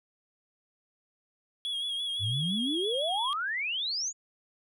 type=tone with vibrato; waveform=triangle; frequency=3322 Hz; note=G#7; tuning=in tune; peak=-29 dBFS; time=1.65-3.33 s; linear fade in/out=0 ms; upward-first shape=sine; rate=5.9 Hz; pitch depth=49 cents each way
type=exponential sweep; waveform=sine; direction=up; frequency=92.5 to 7040 Hz; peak=-29 dBFS; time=2.19-4.13 s; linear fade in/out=50 ms
effects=none